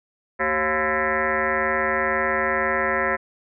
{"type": "tone with frequency modulation", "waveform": "sine", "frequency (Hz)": 1174, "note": "D6", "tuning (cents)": -1, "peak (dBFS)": -19, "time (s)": [0.39, 3.17], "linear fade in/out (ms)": 20, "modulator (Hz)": 158, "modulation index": 5.4, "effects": []}